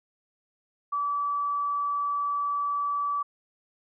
sine tone, 1152 Hz, D6, 34 cents flat, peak -25 dBFS, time 0.92-3.23 s, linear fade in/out 10 ms, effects none

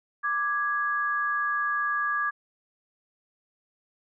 sine tone pair together, 1177.5 / 1661.2 Hz, D6 / G#6, +4 / 0 cents, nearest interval tritone, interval 596 cents, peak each -27 dBFS, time 0.23-2.31 s, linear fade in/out 20 ms, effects none

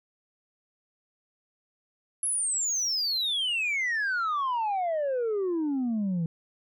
sine exponential sweep, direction down, 11000 to 160 Hz, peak -23 dBFS, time 2.23-6.26 s, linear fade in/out 2 ms, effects tanh soft clip ceiling -24 dBFS

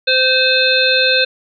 harmonic tone, 517 Hz, C5, 21 cents flat, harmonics 1 / 3 / 5 / 7 / 8, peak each -17 / -17 / -17 / -17 / -17 dBFS, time 0.07-1.25 s, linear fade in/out 10 ms, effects none

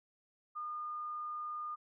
sine tone, 1217 Hz, D#6, 39 cents flat, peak -38 dBFS, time 0.55-1.76 s, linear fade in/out 20 ms, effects none

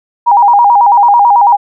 sine tone with vibrato, 880 Hz, A5, in tune, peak -3 dBFS, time 0.26-1.57 s, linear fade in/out 20 ms, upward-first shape square, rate 9.1 Hz, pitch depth 140 cents each way, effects none

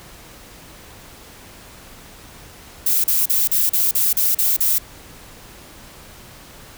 violet noise bursts, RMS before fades -17 dBFS, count 9, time 2.86-4.784 s, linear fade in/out 5 ms, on 180 ms, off 38 ms, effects pink hiss -42 dBFS RMS until 6.77 s

